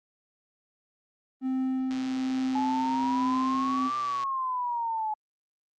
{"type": "tone with tremolo", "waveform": "triangle", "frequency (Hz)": 260.8, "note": "C4", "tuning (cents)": -5, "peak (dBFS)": -23, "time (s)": [1.41, 3.91], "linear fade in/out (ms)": 50, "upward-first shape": "triangle", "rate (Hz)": 1.2, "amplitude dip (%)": 30}
{"type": "click train", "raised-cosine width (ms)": 0.2, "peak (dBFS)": -25, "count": 294, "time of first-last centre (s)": [1.91, 4.235], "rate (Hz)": 126}
{"type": "exponential two-way sweep", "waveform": "sine", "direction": "up then down", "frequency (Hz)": [847, 1184, 850], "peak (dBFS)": -27, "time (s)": [2.55, 5.14], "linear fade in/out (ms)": 5, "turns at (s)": 3.97}
{"effects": ["Opus 24 kbps"]}